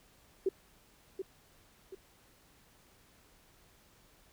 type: tone with echo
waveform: sine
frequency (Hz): 382.2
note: G4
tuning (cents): -44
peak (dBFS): -26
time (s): 0.46-0.49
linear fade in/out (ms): 5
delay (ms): 730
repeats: 2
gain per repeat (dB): -8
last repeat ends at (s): 1.95
effects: pink hiss -64 dBFS RMS until 4.32 s